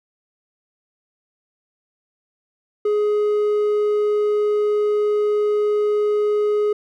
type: tone with hard clipping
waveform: sine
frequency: 418.4 Hz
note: G#4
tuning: 13 cents sharp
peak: -17 dBFS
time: 2.85-6.73 s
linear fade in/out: 5 ms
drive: 3 dB
effects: none